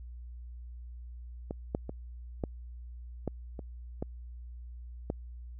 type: clicks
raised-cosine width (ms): 2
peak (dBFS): -22 / -16 / -24 / -18 / -18 / -27 / -20 / -18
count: 8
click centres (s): 1.509 / 1.749 / 1.894 / 2.438 / 3.277 / 3.592 / 4.025 / 5.101
effects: added 60 Hz sine -42 dBFS peak until 5.59 s